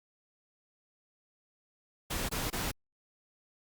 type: noise bursts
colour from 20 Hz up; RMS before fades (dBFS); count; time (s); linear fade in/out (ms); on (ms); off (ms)
pink; -34; 3; 2.1-2.716; 10; 190; 23
effects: Opus 48 kbps